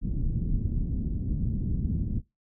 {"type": "low-pass noise", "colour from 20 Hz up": "pink", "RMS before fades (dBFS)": -28, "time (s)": [0.01, 2.22], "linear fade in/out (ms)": 50, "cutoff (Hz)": 240, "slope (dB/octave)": 24, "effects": ["noise-tail reverb RT60 0.2 s tail -20 dB re dry"]}